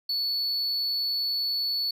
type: tone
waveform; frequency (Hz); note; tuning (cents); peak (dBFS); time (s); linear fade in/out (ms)
triangle; 4435; C#8; 0; -24; 0.09-1.91; 5
effects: none